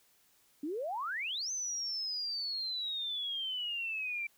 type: exponential two-way sweep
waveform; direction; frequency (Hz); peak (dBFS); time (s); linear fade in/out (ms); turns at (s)
sine; up then down; 276.6 to 6220 to 2330; -34; 0.63-4.27; 5; 1.51
effects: white hiss -68 dBFS RMS until 4.37 s